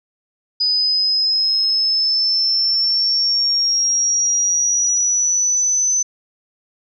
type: exponential sweep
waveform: sine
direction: up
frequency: 4971 to 6100 Hz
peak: -14 dBFS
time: 0.6-6.03 s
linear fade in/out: 10 ms
effects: none